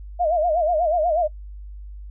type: tone with vibrato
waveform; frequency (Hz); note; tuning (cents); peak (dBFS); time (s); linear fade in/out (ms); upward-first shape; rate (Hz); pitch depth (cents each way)
sine; 659; E5; -1; -17; 0.19-1.28; 20; sine; 8.2; 150
effects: noise-tail reverb RT60 0.1 s tail -21 dB re dry + added 50 Hz sine -34 dBFS peak until 2.1 s